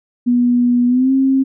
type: tone with pitch glide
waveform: sine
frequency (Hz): 243.6 to 267.2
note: B3 to C4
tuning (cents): -24 to +36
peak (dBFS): -10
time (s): 0.26-1.44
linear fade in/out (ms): 20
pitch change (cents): +160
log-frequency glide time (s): 0.87-1.12
effects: none